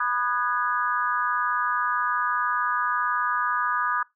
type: chord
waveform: sine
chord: G# minor seventh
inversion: first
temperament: equal with one note detuned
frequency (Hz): 987.8 / 1226 / 1480 / 1661.2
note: B5 / D#6 / F#6 / G#6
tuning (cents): 0 / -26 / 0 / 0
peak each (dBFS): -29 / -25 / -30 / -29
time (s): 0-4.03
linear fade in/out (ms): 5
effects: noise-tail reverb RT60 0.2 s tail -23 dB re dry